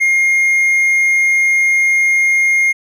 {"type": "tone", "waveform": "triangle", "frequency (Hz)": 2131, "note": "C7", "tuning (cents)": 31, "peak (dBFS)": -8, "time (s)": [0, 2.73], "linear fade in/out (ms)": 20, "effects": []}